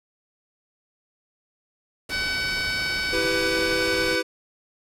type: harmonic tone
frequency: 754 Hz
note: F#5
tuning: 32 cents sharp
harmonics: 2 / 3 / 4 / 5 / 6 / 7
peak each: -28 / -29 / -38 / -37 / -32 / -33 dBFS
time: 2.09-4.23 s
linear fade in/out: 50 ms
type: noise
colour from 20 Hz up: pink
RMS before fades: -35 dBFS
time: 2.09-4.16 s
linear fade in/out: 5 ms
type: chord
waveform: square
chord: E minor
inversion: none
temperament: equal with one note detuned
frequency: 329.6 / 392 / 499 Hz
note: E4 / G4 / B4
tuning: 0 / 0 / +18 cents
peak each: -30 / -30 / -27 dBFS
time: 3.12-4.23 s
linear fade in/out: 20 ms
effects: low-pass 12000 Hz 12 dB/octave